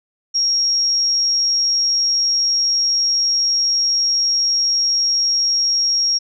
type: tone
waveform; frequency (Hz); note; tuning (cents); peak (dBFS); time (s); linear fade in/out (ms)
sine; 5588; F8; 0; -14; 0.34-6.19; 20
effects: none